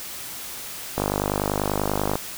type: click train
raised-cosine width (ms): 1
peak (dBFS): -8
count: 60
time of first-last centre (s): 0.98-2.155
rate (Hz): 50.2
effects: white hiss -35 dBFS RMS until 2.37 s